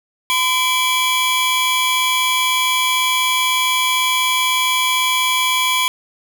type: tone cluster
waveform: 45% pulse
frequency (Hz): 1019 / 2322 / 3330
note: C6 / D7 / G#7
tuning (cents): -46 / -20 / +4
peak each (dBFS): -19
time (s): 0.3-5.88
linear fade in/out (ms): 0
effects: none